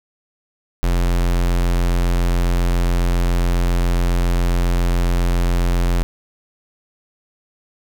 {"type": "tone", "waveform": "square", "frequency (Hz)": 43.65, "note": "F1", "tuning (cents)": 0, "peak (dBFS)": -15, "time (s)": [0.83, 6.03], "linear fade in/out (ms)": 0, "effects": []}